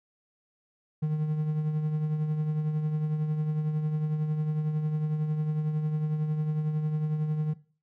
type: tone with tremolo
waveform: triangle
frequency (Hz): 153.4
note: D#3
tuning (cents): -24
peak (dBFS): -21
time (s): 1.02-7.54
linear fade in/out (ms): 10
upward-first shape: triangle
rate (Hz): 11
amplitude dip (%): 50
effects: noise-tail reverb RT60 0.4 s tail -18 dB re dry